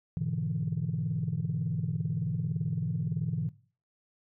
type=chord; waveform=sine; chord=E dominant seventh; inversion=first; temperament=equal; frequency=103.83 / 123.47 / 146.83 / 164.81 Hz; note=G#2 / B2 / D3 / E3; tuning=0 / 0 / 0 / 0 cents; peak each=-37 / -35 / -33 / -32 dBFS; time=0.17-3.49 s; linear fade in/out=0 ms; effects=noise-tail reverb RT60 0.4 s tail -17 dB re dry + tanh soft clip ceiling -21 dBFS